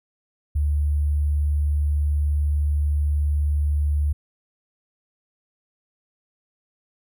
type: tone with sample-and-hold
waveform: sine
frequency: 73.42 Hz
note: D2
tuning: in tune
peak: -18 dBFS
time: 0.55-4.13 s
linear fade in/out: 10 ms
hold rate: 11025 Hz
effects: none